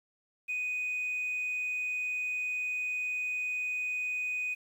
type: tone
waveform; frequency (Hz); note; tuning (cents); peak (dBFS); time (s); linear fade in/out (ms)
sine; 2491; D#7; +1; -29; 0.48-4.55; 20
effects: tanh soft clip ceiling -28 dBFS + 10-bit